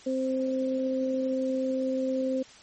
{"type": "tone pair together", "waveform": "sine", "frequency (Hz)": [261.6, 523.2], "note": ["C4", "C5"], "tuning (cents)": [0, 0], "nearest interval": "octave", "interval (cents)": 1200, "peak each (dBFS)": -28, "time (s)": [0.06, 2.43], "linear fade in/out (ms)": 10, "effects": ["white hiss -51 dBFS RMS until 2.62 s", "MP3 32 kbps"]}